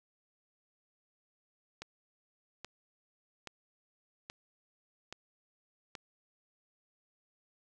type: click train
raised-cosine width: 0.2 ms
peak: -25 dBFS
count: 6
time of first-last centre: 1.82-5.952 s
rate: 1.21 Hz
effects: none